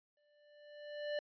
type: tone with exponential growth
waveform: square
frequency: 590 Hz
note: D5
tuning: 8 cents sharp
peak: -35 dBFS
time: 0.17-1.19 s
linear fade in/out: 2 ms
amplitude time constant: 220 ms
effects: resampled to 11025 Hz